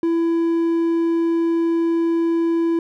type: tone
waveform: triangle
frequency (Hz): 333.5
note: E4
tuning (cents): +20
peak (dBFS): -14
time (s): 0.03-2.79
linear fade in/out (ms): 2
effects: none